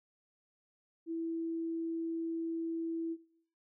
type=tone; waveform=sine; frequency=329.6 Hz; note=E4; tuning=in tune; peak=-34 dBFS; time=1.06-3.17 s; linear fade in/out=50 ms; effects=noise-tail reverb RT60 0.6 s tail -18 dB re dry